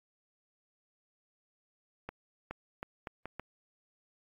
accelerating click train, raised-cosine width 0.5 ms, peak -24 dBFS, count 6, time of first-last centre 2.09-3.396 s, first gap 420 ms, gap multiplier 0.76, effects AAC 64 kbps

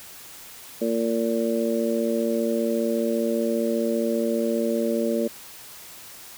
harmonic tone, 114.9 Hz, A#2, 25 cents flat, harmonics 2 / 3 / 4 / 5, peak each -25 / -28 / -27 / -27 dBFS, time 0.81-5.28 s, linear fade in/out 10 ms, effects white hiss -43 dBFS RMS until 6.37 s

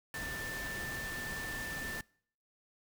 sine tone in noise, 1776 Hz, A6, 16 cents sharp, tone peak -40 dBFS, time 0.14-2.01 s, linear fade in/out 2 ms, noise pink, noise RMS -43 dBFS, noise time 0.14-2.01 s, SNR 0 dB, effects noise-tail reverb RT60 0.6 s tail -25 dB re dry

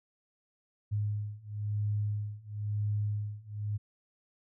sine beating tone pair, 103.83 / 104.82 Hz, G#2 / G#2, 0 / +16 cents, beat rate 0.99 Hz, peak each -34 / -33 dBFS, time 0.91-3.78 s, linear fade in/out 20 ms, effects none

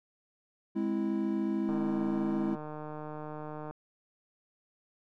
triangle chord, Ab augmented, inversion none, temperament equal, 207.7 / 261.6 / 329.6 Hz, Ab3 / C4 / E4, 0 / 0 / 0 cents, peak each -30 / -34 / -30 dBFS, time 0.75-2.56 s, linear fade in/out 20 ms
click train, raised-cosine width 1 ms, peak -28 dBFS, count 308, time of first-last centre 1.69-3.71 s, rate 152 Hz
effects none

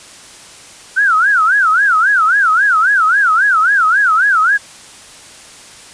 sine tone with vibrato, 1452 Hz, F#6, 33 cents flat, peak -8 dBFS, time 0.96-4.58 s, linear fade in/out 20 ms, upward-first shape sine, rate 3.7 Hz, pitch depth 250 cents each way, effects white hiss -37 dBFS RMS until 5.93 s + resampled to 22050 Hz

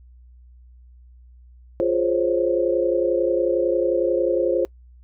sine chord, Db major seventh, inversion first, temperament equal, 349.2 / 415.3 / 523.3 / 554.4 Hz, F4 / Ab4 / C5 / Db5, 0 / 0 / 0 / 0 cents, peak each -22 / -26 / -21 / -26 dBFS, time 1.8-4.65 s, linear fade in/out 0 ms, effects noise-tail reverb RT60 0.1 s tail -25 dB re dry + added 61 Hz sine -45 dBFS peak until 5.03 s

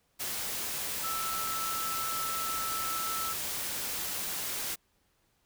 sine tone in noise, 1318.5 Hz, E6, in tune, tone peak -34 dBFS, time 1.03-3.34 s, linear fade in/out 20 ms, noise white, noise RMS -35 dBFS, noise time 0.19-4.76 s, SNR -2 dB, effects pink hiss -72 dBFS RMS until 5.45 s

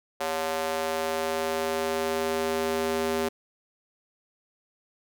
square tone with high-pass filter sweep, 80.1 Hz, E2, 49 cents flat, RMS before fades -28 dBFS, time 0.2-3.29 s, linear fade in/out 10 ms, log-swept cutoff 590 to 350 Hz, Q 1.8, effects none

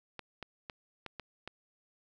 clicks, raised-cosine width 0.3 ms, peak -25 dBFS, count 6, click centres 0.193 / 0.427 / 0.698 / 1.063 / 1.197 / 1.476 s, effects none

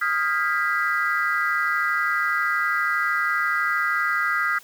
sine chord, F half-diminished seventh, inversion third, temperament equal with one note detuned, 1244.5 / 1396.9 / 1621.4 / 1975.5 Hz, Eb6 / F6 / Ab6 / Cb7, 0 / 0 / -42 / 0 cents, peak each -25 dBFS, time 0.01-4.59 s, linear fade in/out 10 ms, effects tanh soft clip ceiling -12 dBFS + white hiss -49 dBFS RMS until 4.63 s

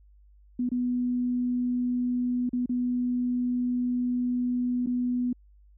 sine tone with dropouts, 246.9 Hz, B3, in tune, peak -24 dBFS, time 0.59-5.33 s, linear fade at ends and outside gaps 5 ms, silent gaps 0.691-0.716 / 2.493-2.531 / 2.66-2.693 / 4.862-4.87 s, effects added 50 Hz sine -53 dBFS peak until 5.77 s

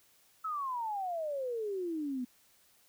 sine exponential sweep, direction down, 1318.5 to 242.4 Hz, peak -33 dBFS, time 0.44-2.25 s, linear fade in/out 10 ms, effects white hiss -66 dBFS RMS until 2.88 s

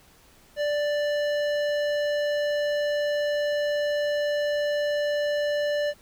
sine tone with hard clipping, 587.3 Hz, D5, in tune, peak -25 dBFS, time 0.56-5.94 s, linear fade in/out 50 ms, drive 14 dB, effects pink hiss -56 dBFS RMS until 6.01 s

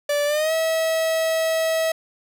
45% pulse tone with pitch glide, 582 to 645.8 Hz, D5 to E5, -16 to -36 cents, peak -19 dBFS, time 0.09-1.92 s, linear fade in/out 5 ms, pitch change +180 cents, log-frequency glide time 0.26-0.53 s, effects none

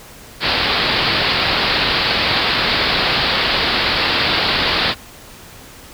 white low-pass noise, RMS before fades -17 dBFS, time 0.4-4.95 s, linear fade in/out 50 ms, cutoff 4800 Hz, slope 96 dB/octave, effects pink hiss -39 dBFS RMS until 5.93 s

